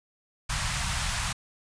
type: band-stop noise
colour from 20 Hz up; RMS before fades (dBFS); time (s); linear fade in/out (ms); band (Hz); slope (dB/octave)
pink; -29; 0.49-1.33; 10; 160 to 840; 24
effects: resampled to 22050 Hz